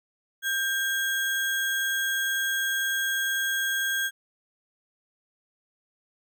sine tone with sample-and-hold, 1589 Hz, G6, 23 cents sharp, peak -24 dBFS, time 0.42-4.11 s, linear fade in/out 50 ms, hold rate 4900 Hz, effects none

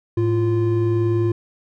triangle tone pair together, 108.61 / 346.5 Hz, A2 / F4, -22 / -14 cents, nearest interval octave + minor sixth, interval 2008 cents, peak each -17 dBFS, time 0.17-1.32 s, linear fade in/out 5 ms, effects none

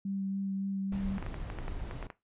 sine tone with vibrato, 195 Hz, G3, 9 cents flat, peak -32 dBFS, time 0.05-1.18 s, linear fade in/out 5 ms, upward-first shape sine, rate 3.6 Hz, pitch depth 12 cents each way
brown noise, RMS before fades -39 dBFS, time 0.92-2.07 s, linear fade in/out 2 ms
clicks, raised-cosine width 0.5 ms, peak -26 dBFS, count 10, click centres 1.182 / 1.226 / 1.264 / 1.343 / 1.501 / 1.587 / 1.681 / 1.911 / 2.027 / 2.102 s
effects noise-tail reverb RT60 0.2 s tail -17 dB re dry + resampled to 8000 Hz

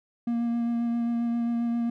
triangle tone with vibrato, 234.9 Hz, A#3, 13 cents sharp, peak -22 dBFS, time 0.27-1.9 s, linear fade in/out 5 ms, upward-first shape sine, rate 7.5 Hz, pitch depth 13 cents each way, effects none

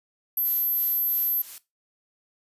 sine tone, 12260 Hz, G9, 40 cents flat, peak -21 dBFS, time 0.37-1.42 s, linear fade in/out 5 ms
blue noise with tremolo, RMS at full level -39 dBFS, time 0.45-1.58 s, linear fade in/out 0 ms, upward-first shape sine, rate 3 Hz, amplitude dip 65%
effects noise-tail reverb RT60 0.2 s tail -17 dB re dry + resampled to 32000 Hz

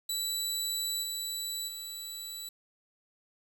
20% pulse tone with level steps, 3951 Hz, B7, in tune, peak -25 / -28 / -33 dBFS, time 0.09-2.49 s, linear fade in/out 5 ms, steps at 1.02 / 1.67 s, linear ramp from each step 20 ms, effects 9-bit

